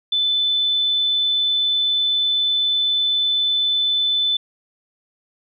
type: tone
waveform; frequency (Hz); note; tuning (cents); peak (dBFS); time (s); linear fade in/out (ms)
sine; 3512; A7; -4; -16; 0.12-4.37; 5
effects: none